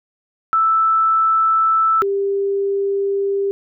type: tone pair in turn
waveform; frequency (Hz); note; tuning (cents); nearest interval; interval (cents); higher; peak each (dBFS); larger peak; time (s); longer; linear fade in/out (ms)
sine; 1319 / 396.6; E6 / G4; +1 / +20; octave + major sixth; 2081; first; -12 / -16; first; 0.53-2.02 / 2.02-3.51; neither; 0
effects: none